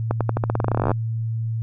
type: accelerating click train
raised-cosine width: 1 ms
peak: -7 dBFS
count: 22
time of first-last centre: 0.11-0.916 s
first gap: 97 ms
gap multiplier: 0.89
effects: added 113 Hz sine -22 dBFS peak until 1.62 s